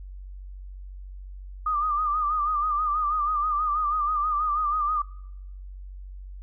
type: tone with vibrato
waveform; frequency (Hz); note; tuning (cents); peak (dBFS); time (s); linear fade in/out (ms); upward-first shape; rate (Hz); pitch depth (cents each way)
sine; 1211; D#6; -47; -22; 1.66-5.02; 5; sine; 6.2; 69
effects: noise-tail reverb RT60 0.9 s tail -24 dB re dry + added 47 Hz sine -37 dBFS peak until 6.42 s